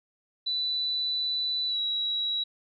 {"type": "tone with pitch glide", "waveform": "sine", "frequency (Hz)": [3978, 3878], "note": ["B7", "B7"], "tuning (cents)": [12, -32], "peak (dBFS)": -26, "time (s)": [0.46, 2.44], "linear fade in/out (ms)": 10, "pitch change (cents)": -44, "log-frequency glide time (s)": [1.67, 1.79], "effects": []}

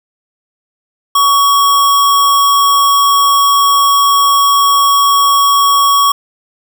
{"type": "tone with sample-and-hold", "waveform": "sine", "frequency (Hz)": 1126, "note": "C#6", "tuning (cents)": 27, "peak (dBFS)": -6, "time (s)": [1.15, 6.12], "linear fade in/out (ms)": 5, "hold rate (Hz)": 4410, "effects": []}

